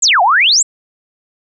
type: exponential two-way sweep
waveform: sine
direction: down then up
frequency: 8070 to 678 to 8070 Hz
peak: -7 dBFS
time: 0.02-0.63 s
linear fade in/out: 10 ms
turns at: 0.22 s
effects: none